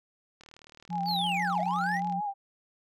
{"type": "click train", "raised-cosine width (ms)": 0.2, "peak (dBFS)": -33, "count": 67, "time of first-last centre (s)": [0.41, 2.124], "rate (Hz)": 38.5}
{"type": "tone with pitch glide", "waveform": "sine", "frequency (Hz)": [175.5, 178.77], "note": ["F3", "F3"], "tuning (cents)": [9, 41], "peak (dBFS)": -33, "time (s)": [0.89, 2.21], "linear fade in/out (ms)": 20, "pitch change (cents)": 32, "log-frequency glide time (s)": [1.08, 1.47]}
{"type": "tone with vibrato", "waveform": "sine", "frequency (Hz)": 815, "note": "G#5", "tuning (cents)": -33, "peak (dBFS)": -29, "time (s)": [0.9, 2.34], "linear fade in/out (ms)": 50, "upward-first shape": "sine", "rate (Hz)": 6.2, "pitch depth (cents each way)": 58}
{"type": "linear two-way sweep", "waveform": "triangle", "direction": "down then up", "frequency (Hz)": [4691, 620, 2053], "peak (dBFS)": -28, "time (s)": [1.05, 2.01], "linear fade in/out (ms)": 50, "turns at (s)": 1.6}
{"effects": []}